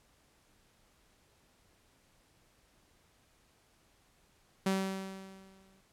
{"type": "tone with exponential decay", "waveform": "sawtooth", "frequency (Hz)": 191.9, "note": "G3", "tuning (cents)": -37, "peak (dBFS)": -23, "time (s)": [4.66, 5.81], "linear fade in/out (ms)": 5, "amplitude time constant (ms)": 250, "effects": ["pink hiss -68 dBFS RMS until 5.92 s", "low-pass 12000 Hz 12 dB/octave"]}